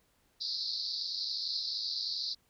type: band-pass noise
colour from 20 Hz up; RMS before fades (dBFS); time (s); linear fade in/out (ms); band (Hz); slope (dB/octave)
white; -36; 0.4-2.35; 20; 4000 to 5000; 96
effects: pink hiss -71 dBFS RMS until 2.49 s